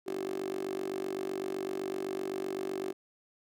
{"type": "tone with high-pass filter", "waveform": "10% pulse", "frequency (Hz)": 47.85, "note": "G1", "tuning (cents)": -41, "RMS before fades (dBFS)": -36, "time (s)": [0.06, 2.93], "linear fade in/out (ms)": 20, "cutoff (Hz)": 380, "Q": 9.6, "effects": []}